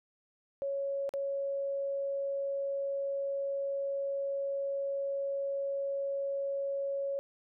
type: tone with dropouts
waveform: sine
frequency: 554.4 Hz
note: C#5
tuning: in tune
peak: -31 dBFS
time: 0.62-7.19 s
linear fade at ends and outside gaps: 0 ms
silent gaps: 1.092-1.138 s
effects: none